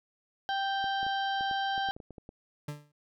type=harmonic tone; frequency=784 Hz; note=G5; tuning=in tune; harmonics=1 / 2 / 4 / 5 / 6 / 7; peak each=-30 / -35 / -38 / -45 / -49 / -53 dBFS; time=0.49-1.91 s; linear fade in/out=0 ms
type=clicks; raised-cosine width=2 ms; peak=-32 dBFS; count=12; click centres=0.842 / 1.03 / 1.066 / 1.409 / 1.512 / 1.779 / 1.888 / 1.965 / 2.002 / 2.107 / 2.182 / 2.291 s
type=tone with exponential decay; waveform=40% pulse; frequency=147.4 Hz; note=D3; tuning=7 cents sharp; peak=-32 dBFS; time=2.68-2.92 s; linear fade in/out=5 ms; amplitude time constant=52 ms
effects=none